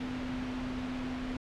sine tone in noise, 254.1 Hz, B3, 49 cents sharp, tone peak -35 dBFS, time 0-1.37 s, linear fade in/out 5 ms, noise pink, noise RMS -40 dBFS, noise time 0-1.37 s, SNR +2 dB, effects low-pass 3000 Hz 12 dB/octave

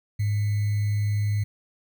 sine tone with sample-and-hold, 103.83 Hz, G#2, in tune, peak -21 dBFS, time 0.19-1.44 s, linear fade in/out 10 ms, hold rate 2100 Hz, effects none

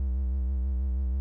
triangle tone with vibrato, 64.6 Hz, C2, 21 cents flat, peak -23 dBFS, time 0-1.2 s, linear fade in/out 0 ms, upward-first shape sine, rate 6.2 Hz, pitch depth 77 cents each way, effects none

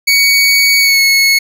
25% pulse tone with pitch glide, 2243 to 2192 Hz, C#7 to C#7, +20 to -20 cents, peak -3 dBFS, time 0.07-1.39 s, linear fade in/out 10 ms, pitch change -40 cents, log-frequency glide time 0.8-1 s, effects none

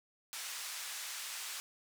white band-pass noise, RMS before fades -43 dBFS, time 0.33-1.6 s, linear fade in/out 0 ms, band 1100 to 8800 Hz, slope 12 dB/octave, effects none

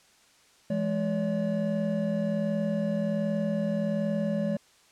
triangle tone cluster, 169 / 210.3 / 571 Hz, E3 / G#3 / D5, +43 / +22 / -49 cents, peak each -30 / -26 / -29 dBFS, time 0.7-4.57 s, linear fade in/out 5 ms, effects white hiss -60 dBFS RMS until 4.91 s + low-pass 8000 Hz 12 dB/octave

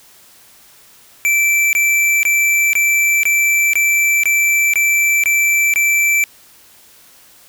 square tone bursts, 2333 Hz, D7, 12 cents flat, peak -12 dBFS, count 10, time 1.25-6.239 s, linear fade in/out 0 ms, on 480 ms, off 21 ms, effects white hiss -46 dBFS RMS until 7.48 s

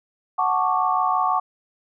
sine chord, D major seventh, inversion first, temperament equal, 740 / 880 / 1108.7 / 1174.7 Hz, F#5 / A5 / C#6 / D6, 0 / 0 / 0 / 0 cents, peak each -23 / -25 / -22 / -25 dBFS, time 0.38-1.4 s, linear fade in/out 10 ms, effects none

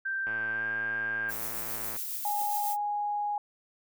sine tone with pitch glide, 1568 to 1599.1 Hz, G6 to G6, 0 to +34 cents, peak -29 dBFS, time 0.05-1.31 s, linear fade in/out 10 ms, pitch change +34 cents, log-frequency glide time 0.51-0.65 s
click train, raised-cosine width 0.5 ms, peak -27 dBFS, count 189, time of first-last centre 0.27-1.964 s, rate 111 Hz
violet noise with tremolo, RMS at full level -34 dBFS, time 1.28-2.77 s, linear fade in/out 50 ms, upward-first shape triangle, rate 7.3 Hz, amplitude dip 30%
sine tone, 827 Hz, G#5, 8 cents flat, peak -28 dBFS, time 2.25-3.38 s, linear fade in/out 2 ms
effects none

